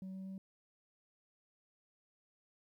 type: tone with pitch steps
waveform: sine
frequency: 189 / 190.2 / 191.42 Hz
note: F#3 / F#3 / G3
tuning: +37 / +48 / -41 cents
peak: -40 dBFS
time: 0.02-0.38 s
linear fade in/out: 2 ms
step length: 120 ms
effects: tanh soft clip ceiling -42 dBFS + 13-bit